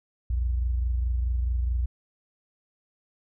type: tone pair together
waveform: sine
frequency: 60.3 / 85 Hz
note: B1 / F2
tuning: -41 / -46 cents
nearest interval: tritone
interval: 595 cents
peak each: -23 / -35 dBFS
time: 0.3-1.86 s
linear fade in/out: 5 ms
effects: none